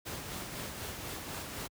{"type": "noise with tremolo", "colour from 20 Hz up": "pink", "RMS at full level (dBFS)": -39, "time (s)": [0.05, 1.68], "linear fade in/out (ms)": 20, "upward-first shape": "sine", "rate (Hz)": 4, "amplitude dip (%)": 35, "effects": ["high-pass 60 Hz 12 dB/octave"]}